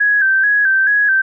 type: tone with vibrato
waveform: sine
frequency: 1612 Hz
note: G6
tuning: 48 cents sharp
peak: -10 dBFS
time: 0-1.22 s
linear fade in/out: 10 ms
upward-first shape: square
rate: 2.3 Hz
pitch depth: 59 cents each way
effects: none